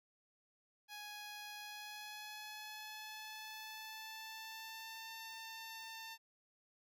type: tone with pitch glide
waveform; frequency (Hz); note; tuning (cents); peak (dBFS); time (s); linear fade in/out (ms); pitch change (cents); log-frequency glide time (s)
10% pulse; 833 to 898; G#5 to A5; +5 to +35; -39; 0.88-6.18; 50; +130; 1.59-5.11
effects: none